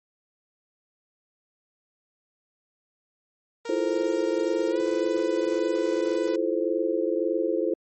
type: tone with pitch glide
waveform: sawtooth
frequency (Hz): 466.2 to 496.8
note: A#4 to B4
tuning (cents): 0 to +10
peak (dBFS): -30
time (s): 3.65-6.36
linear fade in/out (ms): 5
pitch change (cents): +110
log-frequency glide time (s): 4.7-4.79
type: chord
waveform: sine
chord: F major seventh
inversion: third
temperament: just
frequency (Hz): 327.4 / 349.2 / 436.5 / 523.8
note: E4 / F4 / A4 / C5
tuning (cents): -12 / 0 / -14 / +2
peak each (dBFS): -28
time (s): 3.69-7.74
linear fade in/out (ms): 5
effects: MP3 32 kbps